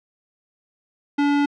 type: tone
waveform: square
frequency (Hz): 287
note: D4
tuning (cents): -40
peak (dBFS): -17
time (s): 1.18-1.46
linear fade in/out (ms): 10
effects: low-pass 3000 Hz 12 dB/octave